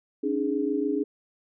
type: chord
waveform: sine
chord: C# suspended second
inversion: none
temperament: equal with one note detuned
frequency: 277.2 / 304 / 415.3 Hz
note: C#4 / D#4 / G#4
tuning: 0 / -40 / 0 cents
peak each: -28 dBFS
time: 0.23-1.04 s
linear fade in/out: 10 ms
effects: none